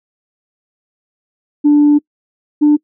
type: tone pair in turn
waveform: sine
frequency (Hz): 293.7 / 296.8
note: D4 / D4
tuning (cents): 0 / +18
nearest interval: unison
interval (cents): 18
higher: second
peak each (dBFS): -4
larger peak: neither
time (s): 1.64-1.99 / 2.61-2.77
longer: first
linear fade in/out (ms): 20
effects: noise-tail reverb RT60 0.1 s tail -26 dB re dry + tanh soft clip ceiling -3 dBFS